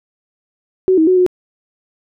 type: tone with pitch steps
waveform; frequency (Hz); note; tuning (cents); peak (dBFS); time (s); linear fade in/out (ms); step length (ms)
sine; 374.5 / 318.7 / 369.1 / 363.5; F#4 / D#4 / F#4 / F#4; +21 / +42 / -4 / -31; -8; 0.88-1.264; 0; 96
effects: none